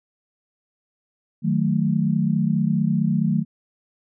sine chord, D# diminished, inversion none, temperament equal, 155.56 / 185 / 220 Hz, D#3 / F#3 / A3, 0 / 0 / 0 cents, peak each -22 dBFS, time 1.42-3.45 s, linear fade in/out 50 ms, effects none

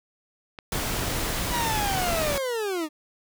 clicks, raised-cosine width 0.3 ms, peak -22 / -21 / -21 dBFS, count 3, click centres 0.588 / 0.993 / 1.138 s
pink noise, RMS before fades -28 dBFS, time 0.72-2.38 s, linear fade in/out 2 ms
40% pulse linear sweep, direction down, 987.8 to 293.7 Hz, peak -25 dBFS, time 1.5-2.89 s, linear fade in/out 50 ms
effects none

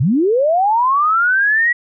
sine linear sweep, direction up, 107.4 to 1944 Hz, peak -11 dBFS, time 0-1.73 s, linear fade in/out 10 ms, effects none

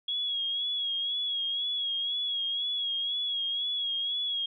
sine tone with vibrato, 3322 Hz, G#7, in tune, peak -28 dBFS, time 0.08-4.46 s, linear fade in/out 5 ms, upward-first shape sine, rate 2 Hz, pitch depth 46 cents each way, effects none

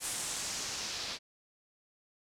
white noise with low-pass filter sweep, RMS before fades -38 dBFS, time 0-1.19 s, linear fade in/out 50 ms, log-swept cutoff 9500 to 4500 Hz, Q 1.9, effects none

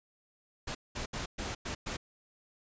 pink noise bursts at uneven times, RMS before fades -37 dBFS, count 6, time 0.67-0.75 / 0.95-1.06 / 1.13-1.26 / 1.38-1.55 / 1.65-1.75 / 1.86-1.97 s, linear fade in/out 10 ms, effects resampled to 16000 Hz

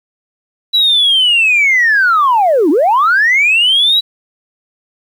sine linear two-way sweep, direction down then up, 3951 to 271.7 to 3951 Hz, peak -6 dBFS, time 0.73-4.01 s, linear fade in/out 20 ms, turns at 2.7 s, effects tanh soft clip ceiling -4 dBFS + 7-bit

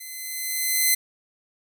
5% pulse tone with level ramp, 2044 Hz, C7, 41 cents flat, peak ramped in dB -27 to -6 dBFS, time 0-0.95 s, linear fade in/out 10 ms, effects none

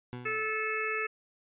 20% pulse tone with exponential decay, 123.4 Hz, B2, 1 cent flat, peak -31 dBFS, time 0.13-0.69 s, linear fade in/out 0 ms, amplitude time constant 120 ms
harmonic tone, 435.7 Hz, A4, 17 cents flat, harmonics 1 / 3 / 4 / 5 / 6, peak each -36 / -36 / -36 / -36 / -36 dBFS, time 0.25-1.07 s, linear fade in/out 10 ms
effects resampled to 8000 Hz

